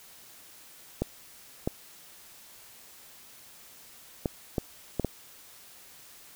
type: clicks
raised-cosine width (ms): 2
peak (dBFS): -13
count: 6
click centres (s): 1.02 / 1.675 / 4.258 / 4.582 / 4.997 / 5.047
effects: white hiss -52 dBFS RMS until 6.35 s